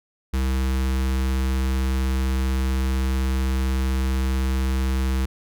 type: tone with notch filter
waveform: square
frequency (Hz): 65.41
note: C2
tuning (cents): 0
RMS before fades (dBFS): -22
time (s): 0.33-5.26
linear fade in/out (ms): 10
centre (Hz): 640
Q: 1.7
effects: none